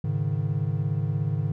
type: chord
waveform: triangle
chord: Ab suspended fourth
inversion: none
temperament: equal with one note detuned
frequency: 105.52 / 138.59 / 155.56 Hz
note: Ab2 / Db3 / Eb3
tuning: +28 / 0 / 0 cents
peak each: -26 dBFS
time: 0.04-1.52 s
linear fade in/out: 5 ms
effects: none